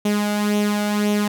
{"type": "tone with flanger", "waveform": "sawtooth", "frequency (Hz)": 207.7, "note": "G#3", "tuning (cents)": 0, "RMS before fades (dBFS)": -20, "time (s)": [0.05, 1.28], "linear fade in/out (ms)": 5, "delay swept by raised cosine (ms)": [0.31, 1.41], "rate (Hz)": 1.9, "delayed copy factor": 0.55, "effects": []}